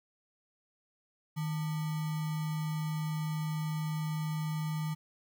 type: tone with sample-and-hold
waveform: sine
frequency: 155.56 Hz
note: D#3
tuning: in tune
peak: -31 dBFS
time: 1.36-4.95 s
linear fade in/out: 20 ms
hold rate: 1050 Hz
effects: none